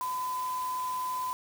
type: tone in noise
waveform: sine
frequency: 1011 Hz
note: B5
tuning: 40 cents sharp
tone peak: -30 dBFS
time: 0.01-1.33 s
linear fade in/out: 0 ms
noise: white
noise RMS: -45 dBFS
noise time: 0.01-1.33 s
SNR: +12 dB
effects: none